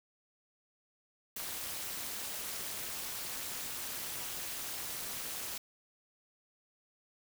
white noise with amplitude modulation, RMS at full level -37 dBFS, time 1.36-5.58 s, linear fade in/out 5 ms, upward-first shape sine, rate 230 Hz, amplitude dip 75%, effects none

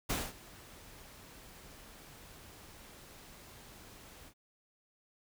pink noise with ADSR envelope, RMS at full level -33 dBFS, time 0.09-4.34 s, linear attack 13 ms, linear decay 220 ms, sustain -21 dB, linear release 75 ms, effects none

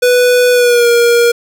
square tone with pitch glide, 493.9 to 473.2 Hz, B4 to A#4, 0 to +26 cents, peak -7 dBFS, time 0.02-1.32 s, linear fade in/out 10 ms, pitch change -74 cents, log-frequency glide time 0.52-0.88 s, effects none

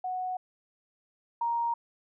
sine tone pair in turn, 738 / 936.3 Hz, F#5 / A#5, -5 / +7 cents, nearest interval major third, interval 412 cents, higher second, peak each -30 / -26 dBFS, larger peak second, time 0.04-0.37 / 1.41-1.74 s, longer neither, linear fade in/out 5 ms, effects none

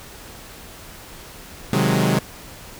sawtooth chord, Ab dominant seventh, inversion first, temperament equal, 130.81 / 155.56 / 185 / 207.7 Hz, C3 / Eb3 / Gb3 / Ab3, 0 / 0 / 0 / 0 cents, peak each -18 dBFS, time 1.73-2.19 s, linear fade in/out 2 ms, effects pink hiss -40 dBFS RMS until 2.79 s

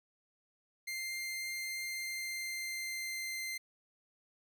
sawtooth tone with pitch glide, 2099 to 2082 Hz, C7 to C7, +5 to -9 cents, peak -34 dBFS, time 0.87-3.58 s, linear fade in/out 10 ms, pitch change -14 cents, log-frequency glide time 1.84-3.43 s, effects 12-bit

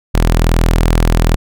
sawtooth tone, 41.15 Hz, E1, 2 cents flat, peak -5 dBFS, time 0.14-1.36 s, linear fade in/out 10 ms, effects none

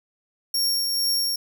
sawtooth tone with tremolo, 5530 Hz, F8, 18 cents flat, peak -17 dBFS, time 0.54-1.36 s, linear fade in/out 5 ms, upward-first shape triangle, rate 2.2 Hz, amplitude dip 35%, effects none

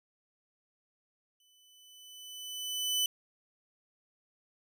sawtooth tone with exponential growth, 3000 Hz, F#7, 23 cents sharp, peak -23 dBFS, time 1.4-3.06 s, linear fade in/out 2 ms, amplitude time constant 360 ms, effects none

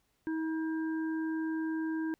harmonic tone, 319.4 Hz, D#4, 45 cents sharp, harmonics 1 / 3 / 5, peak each -31 / -47 / -44 dBFS, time 0.27-2.14 s, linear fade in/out 0 ms, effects pink hiss -75 dBFS RMS until 2.19 s

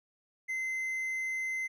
triangle tone, 2063 Hz, C7, 25 cents flat, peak -30 dBFS, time 0.48-1.68 s, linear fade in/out 20 ms, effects none

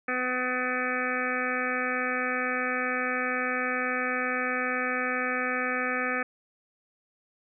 harmonic tone, 252.1 Hz, B3, 36 cents sharp, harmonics 1 / 2 / 3 / 5 / 6 / 7 / 8 / 9 / 10, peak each -35 / -34 / -38 / -33 / -35 / -32 / -41 / -34 / -41 dBFS, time 0.08-6.23 s, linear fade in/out 5 ms, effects none

